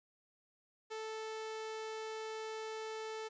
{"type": "tone", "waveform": "sawtooth", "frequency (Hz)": 439.3, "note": "A4", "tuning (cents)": -3, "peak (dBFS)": -37, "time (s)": [0.9, 3.29], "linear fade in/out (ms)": 20, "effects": ["resampled to 16000 Hz", "12-bit"]}